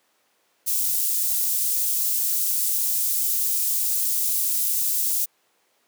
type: high-pass noise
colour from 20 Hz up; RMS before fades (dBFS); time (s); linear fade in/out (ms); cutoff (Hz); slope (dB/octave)
white; -23; 0.66-5.26; 20; 8000; 12
effects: pink hiss -65 dBFS RMS until 5.87 s + high-pass 400 Hz 12 dB/octave